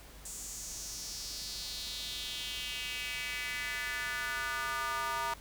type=tone with high-pass filter sweep; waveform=square; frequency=134.2 Hz; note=C3; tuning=44 cents sharp; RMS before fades=-38 dBFS; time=0.25-5.34 s; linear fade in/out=5 ms; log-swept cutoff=7600 to 1000 Hz; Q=3.3; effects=added 50 Hz sine -53 dBFS peak until 5.4 s + pink hiss -54 dBFS RMS until 5.4 s